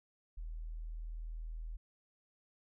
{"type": "tone", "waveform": "sine", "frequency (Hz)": 40.24, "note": "E1", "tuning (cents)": -41, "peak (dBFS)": -40, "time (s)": [0.37, 1.77], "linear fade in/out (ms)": 10, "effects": []}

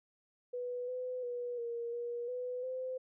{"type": "tone with pitch steps", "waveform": "sine", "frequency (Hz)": [492.4, 504, 486.4, 469.6, 477, 498, 514], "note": ["B4", "B4", "B4", "A#4", "A#4", "B4", "C5"], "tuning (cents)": [-5, 35, -26, 13, 40, 14, -31], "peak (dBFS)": -36, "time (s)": [0.53, 2.98], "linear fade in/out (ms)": 10, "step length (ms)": 350, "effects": []}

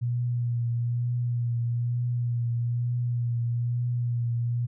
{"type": "tone with vibrato", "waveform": "sine", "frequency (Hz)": 119.9, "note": "A#2", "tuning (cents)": 49, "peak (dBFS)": -24, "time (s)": [0.01, 4.67], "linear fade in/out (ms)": 20, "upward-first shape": "triangle", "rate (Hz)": 1.1, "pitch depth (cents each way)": 30, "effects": []}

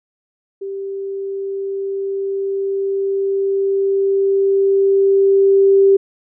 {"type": "tone with level ramp", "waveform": "sine", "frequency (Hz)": 392, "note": "G4", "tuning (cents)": 0, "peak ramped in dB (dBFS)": [-23, -7], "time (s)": [0.61, 5.97], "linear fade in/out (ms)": 10, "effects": []}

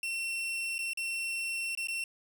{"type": "tone with dropouts", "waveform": "40% pulse", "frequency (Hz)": 2712, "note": "E7", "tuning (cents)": 49, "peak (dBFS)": -31, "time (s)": [0.03, 2.04], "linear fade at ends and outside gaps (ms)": 2, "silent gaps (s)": [[0.782, 0.789], [0.934, 0.973], [1.751, 1.774], [1.872, 1.884]], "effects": []}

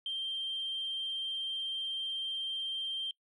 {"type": "tone", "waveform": "sine", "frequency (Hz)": 3158, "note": "G7", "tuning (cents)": 12, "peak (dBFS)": -32, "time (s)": [0.06, 3.11], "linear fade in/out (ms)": 2, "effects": ["noise-tail reverb RT60 0.1 s tail -24 dB re dry", "tanh soft clip ceiling -29 dBFS"]}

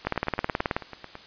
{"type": "two click trains", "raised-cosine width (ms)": 0.5, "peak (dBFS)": [-22, -9], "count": [11, 14], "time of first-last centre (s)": [[0.05, 1.154], [0.07, 0.765]], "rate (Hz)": [9.06, 18.7], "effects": ["white hiss -48 dBFS RMS until 1.26 s", "resampled to 11025 Hz"]}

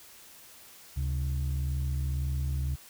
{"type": "tone pair together", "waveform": "sine", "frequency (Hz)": [71, 132.95], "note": ["C#2", "C3"], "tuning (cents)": [42, 28], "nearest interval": "major seventh", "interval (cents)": 1086, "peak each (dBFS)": [-27, -31], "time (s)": [0.96, 2.76], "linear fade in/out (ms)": 20, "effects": ["tanh soft clip ceiling -24 dBFS", "white hiss -52 dBFS RMS until 2.89 s"]}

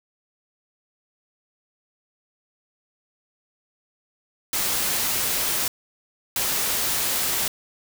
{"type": "noise bursts at uneven times", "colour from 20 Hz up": "white", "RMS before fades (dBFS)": -24, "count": 2, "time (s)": [[4.53, 5.68], [6.36, 7.48]], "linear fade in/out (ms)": 2, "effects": []}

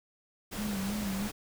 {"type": "noise", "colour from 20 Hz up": "pink", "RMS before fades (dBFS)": -39, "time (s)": [0.51, 1.32], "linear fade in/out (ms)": 20}
{"type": "tone with vibrato", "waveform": "sine", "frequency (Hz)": 201.6, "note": "G3", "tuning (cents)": 49, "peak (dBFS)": -32, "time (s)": [0.57, 1.29], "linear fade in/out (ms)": 20, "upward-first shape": "sine", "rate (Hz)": 3.1, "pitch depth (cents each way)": 88}
{"effects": []}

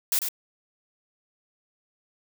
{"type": "noise with echo", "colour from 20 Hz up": "blue", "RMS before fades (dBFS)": -23, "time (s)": [0.12, 0.19], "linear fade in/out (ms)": 2, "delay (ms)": 97, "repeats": 1, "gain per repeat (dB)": -6, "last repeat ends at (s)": 0.287, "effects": []}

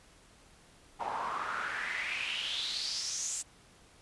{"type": "noise with band-pass filter sweep", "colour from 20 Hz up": "pink", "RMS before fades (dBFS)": -36, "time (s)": [0.99, 3.43], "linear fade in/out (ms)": 20, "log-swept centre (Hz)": [810, 7800], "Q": 5.4, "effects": ["pink hiss -60 dBFS RMS until 4.01 s", "resampled to 24000 Hz"]}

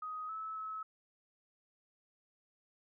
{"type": "tone with pitch steps", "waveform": "sine", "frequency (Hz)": [1254, 1302, 1293], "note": ["D#6", "E6", "E6"], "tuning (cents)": [13, -22, -34], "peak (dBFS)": -39, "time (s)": [0.02, 0.83], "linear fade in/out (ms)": 5, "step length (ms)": 270, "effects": []}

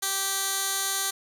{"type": "tone with band-pass filter", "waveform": "15% pulse", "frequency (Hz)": 390.2, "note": "G4", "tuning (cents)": -8, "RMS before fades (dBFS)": -28, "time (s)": [0.02, 1.11], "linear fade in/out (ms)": 10, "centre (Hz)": 8900, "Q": 0.83, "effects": []}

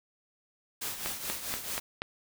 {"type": "noise with tremolo", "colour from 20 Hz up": "white", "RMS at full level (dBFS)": -34, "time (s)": [0.81, 1.8], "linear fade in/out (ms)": 10, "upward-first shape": "triangle", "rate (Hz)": 4.6, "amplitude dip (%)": 65}
{"type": "click train", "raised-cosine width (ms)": 0.3, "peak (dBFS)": -16, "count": 5, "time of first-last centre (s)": [1.06, 2.019], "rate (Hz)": 4.17}
{"effects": []}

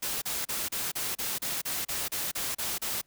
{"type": "noise bursts", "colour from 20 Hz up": "white", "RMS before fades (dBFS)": -32, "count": 13, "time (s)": [0.02, 3.016], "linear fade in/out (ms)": 10, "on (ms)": 200, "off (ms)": 33, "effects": ["pink hiss -69 dBFS RMS until 3.06 s"]}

